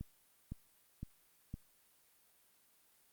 click train, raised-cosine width 5 ms, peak -30 dBFS, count 4, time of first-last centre 0.01-1.541 s, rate 1.96 Hz, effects white hiss -70 dBFS RMS until 3.12 s + Opus 32 kbps

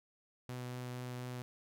sawtooth tone with vibrato, 124.6 Hz, B2, 16 cents sharp, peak -37 dBFS, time 0.49-1.42 s, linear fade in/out 0 ms, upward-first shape triangle, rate 4.2 Hz, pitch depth 11 cents each way, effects none

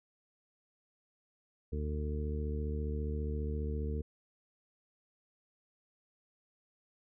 harmonic tone, 74.8 Hz, D2, 32 cents sharp, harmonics 1 / 2 / 3 / 4 / 5 / 6, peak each -34 / -43 / -43 / -49 / -48 / -43 dBFS, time 1.72-4.02 s, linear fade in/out 10 ms, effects none

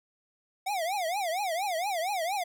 square tone with vibrato, 729 Hz, F#5, 26 cents flat, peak -29 dBFS, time 0.66-2.44 s, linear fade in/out 10 ms, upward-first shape triangle, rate 4.3 Hz, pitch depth 270 cents each way, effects none

